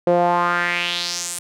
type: tone with band-pass filter sweep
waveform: sawtooth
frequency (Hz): 174.61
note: F3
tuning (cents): 0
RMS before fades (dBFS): -20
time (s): 0.07-1.39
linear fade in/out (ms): 2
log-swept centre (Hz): 490 to 9500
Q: 3.3
effects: none